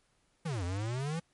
square exponential two-way sweep, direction down then up, 177.3 to 85 to 171.5 Hz, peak -33 dBFS, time 0.45-1.2 s, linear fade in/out 10 ms, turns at 0.64 s, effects pink hiss -72 dBFS RMS until 1.33 s + MP3 48 kbps

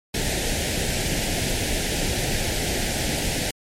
pink band-stop noise, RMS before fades -24 dBFS, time 0.14-3.51 s, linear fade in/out 5 ms, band 820 to 1600 Hz, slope 48 dB/octave, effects low-pass 11000 Hz 12 dB/octave + MP3 64 kbps

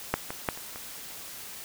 clicks, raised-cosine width 0.5 ms, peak -8 / -18 / -10 / -27 / -25 dBFS, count 5, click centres 0.14 / 0.305 / 0.488 / 0.575 / 0.759 s, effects white hiss -42 dBFS RMS until 1.64 s

